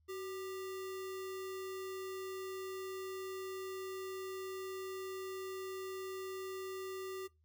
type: tone with sample-and-hold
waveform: sine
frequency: 377.8 Hz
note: F#4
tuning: 36 cents sharp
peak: -40 dBFS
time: 0.08-7.28 s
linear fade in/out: 20 ms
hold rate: 1575 Hz
effects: noise-tail reverb RT60 0.2 s tail -21 dB re dry + added 78 Hz sine -69 dBFS peak until 7.44 s